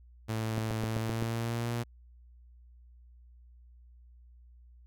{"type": "tone with pitch glide", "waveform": "sawtooth", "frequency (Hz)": [111, 118.28], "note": ["A2", "A#2"], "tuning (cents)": [16, 26], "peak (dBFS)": -27, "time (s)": [0.28, 1.84], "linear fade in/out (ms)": 20, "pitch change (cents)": 110, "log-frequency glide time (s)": [0.86, 1.71]}
{"type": "click train", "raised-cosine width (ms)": 2, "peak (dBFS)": -21, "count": 6, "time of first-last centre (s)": [0.58, 1.224], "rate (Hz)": 7.76}
{"effects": ["added 60 Hz sine -53 dBFS peak until 4.86 s"]}